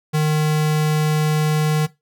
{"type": "tone", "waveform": "square", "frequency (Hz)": 153.3, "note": "D#3", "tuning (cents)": -25, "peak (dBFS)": -16, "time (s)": [0.13, 1.87], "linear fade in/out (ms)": 20, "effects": ["noise-tail reverb RT60 0.2 s tail -18 dB re dry"]}